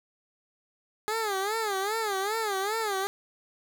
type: tone with vibrato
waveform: 15% pulse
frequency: 415.3 Hz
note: G#4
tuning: in tune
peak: -21 dBFS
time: 1.08-3.07 s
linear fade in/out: 0 ms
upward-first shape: sine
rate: 2.5 Hz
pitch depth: 150 cents each way
effects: none